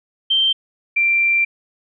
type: tone pair in turn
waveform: sine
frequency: 3136 / 2360 Hz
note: G7 / D7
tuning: 0 / +8 cents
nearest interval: perfect fourth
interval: 492 cents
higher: first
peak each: -13 dBFS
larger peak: neither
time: 0.3-0.53 / 0.96-1.45 s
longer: second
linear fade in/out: 10 ms
effects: none